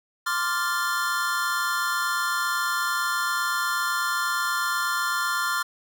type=chord; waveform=square; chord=D minor seventh; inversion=third; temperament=equal; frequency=1046.5 / 1174.7 / 1396.9 / 1760 Hz; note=C6 / D6 / F6 / A6; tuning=0 / 0 / 0 / 0 cents; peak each=-31 / -31 / -27 / -33 dBFS; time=0.26-5.63 s; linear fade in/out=10 ms; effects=none